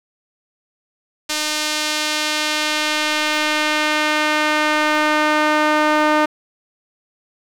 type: tone with band-pass filter sweep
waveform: sawtooth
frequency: 304.1 Hz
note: D#4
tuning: 40 cents flat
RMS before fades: -18 dBFS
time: 1.29-6.26 s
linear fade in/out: 10 ms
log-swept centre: 5300 to 1100 Hz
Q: 0.85
effects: 7-bit